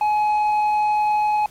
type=tone with tanh clipping; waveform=sine; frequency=844 Hz; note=G#5; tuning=28 cents sharp; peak=-17 dBFS; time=0.01-1.46 s; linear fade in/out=2 ms; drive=5 dB; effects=pink hiss -48 dBFS RMS until 1.5 s + MP3 64 kbps